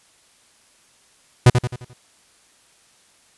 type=tone with echo; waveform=45% pulse; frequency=123.47 Hz; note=B2; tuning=in tune; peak=-6 dBFS; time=1.46-1.5 s; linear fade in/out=5 ms; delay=87 ms; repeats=5; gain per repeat=-7 dB; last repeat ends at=1.935 s; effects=white hiss -56 dBFS RMS until 3.37 s + resampled to 24000 Hz